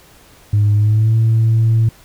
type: tone with pitch glide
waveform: sine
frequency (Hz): 103.83 to 112.58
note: G#2 to A2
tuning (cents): 0 to +40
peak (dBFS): -8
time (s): 0.53-1.89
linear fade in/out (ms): 5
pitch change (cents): +140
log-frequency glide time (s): 0.75-1.16
effects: tanh soft clip ceiling -7 dBFS + pink hiss -46 dBFS RMS until 2.04 s